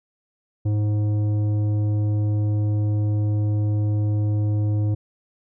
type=tone with tanh clipping; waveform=sine; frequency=105 Hz; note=G#2; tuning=19 cents sharp; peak=-20 dBFS; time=0.65-4.95 s; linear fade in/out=10 ms; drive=10 dB; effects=none